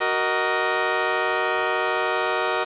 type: chord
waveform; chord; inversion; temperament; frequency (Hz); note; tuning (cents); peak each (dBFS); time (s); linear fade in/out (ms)
15% pulse; D# minor; first; just; 373.4 / 466.7 / 622.3; F#4 / A#4 / D#5; +16 / +2 / 0; -19; 0-2.65; 20
effects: resampled to 8000 Hz + 7-bit